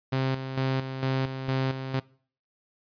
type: tone with tremolo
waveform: sawtooth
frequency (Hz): 132.4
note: C3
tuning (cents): +21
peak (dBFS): -20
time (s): 0.12-2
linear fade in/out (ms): 10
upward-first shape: square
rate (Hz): 2.2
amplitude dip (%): 60
effects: noise-tail reverb RT60 0.5 s tail -23 dB re dry + resampled to 11025 Hz